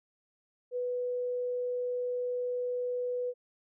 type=tone; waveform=sine; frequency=493.9 Hz; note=B4; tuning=in tune; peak=-30 dBFS; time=0.71-3.34 s; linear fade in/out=50 ms; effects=none